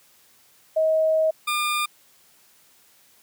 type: tone pair in turn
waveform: sine / 20% pulse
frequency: 634 / 1205.9 Hz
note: D#5 / D6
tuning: +32 / +45 cents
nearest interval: major seventh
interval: 1113 cents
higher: second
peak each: -17 dBFS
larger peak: neither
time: 0.76-1.31 / 1.47-1.86 s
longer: first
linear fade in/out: 10 ms
effects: white hiss -57 dBFS RMS until 3.22 s + high-pass 80 Hz 12 dB/octave